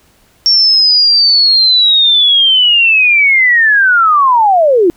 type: linear sweep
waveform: sine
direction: down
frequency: 5500 to 323.9 Hz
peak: -5 dBFS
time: 0.46-4.9 s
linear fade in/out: 0 ms
effects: pink hiss -50 dBFS RMS until 4.96 s